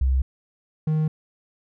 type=tone pair in turn; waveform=sine / triangle; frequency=65.41 / 155.57 Hz; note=C2 / D#3; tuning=0 / 0 cents; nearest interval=octave + minor third; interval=1500 cents; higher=second; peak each=-17 dBFS; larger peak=neither; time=0.01-0.22 / 0.87-1.08 s; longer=neither; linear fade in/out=5 ms; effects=none